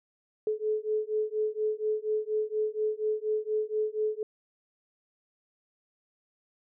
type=beating tone pair; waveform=sine; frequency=427.7 / 431.9 Hz; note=A4 / A4; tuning=-49 / -32 cents; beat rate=4.2 Hz; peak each=-30 dBFS; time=0.47-4.23 s; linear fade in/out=2 ms; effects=none